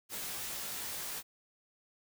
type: noise with comb filter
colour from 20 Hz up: white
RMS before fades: -40 dBFS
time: 0.09-1.23 s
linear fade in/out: 50 ms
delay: 18 ms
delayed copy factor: -0.9
effects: none